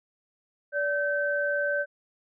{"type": "tone pair together", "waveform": "sine", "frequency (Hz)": [578, 1543.1], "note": ["D5", "G6"], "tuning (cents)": [-28, -28], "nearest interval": "octave + perfect fourth", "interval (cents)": 1700, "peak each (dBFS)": -27, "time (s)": [0.72, 1.86], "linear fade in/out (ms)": 50, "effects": []}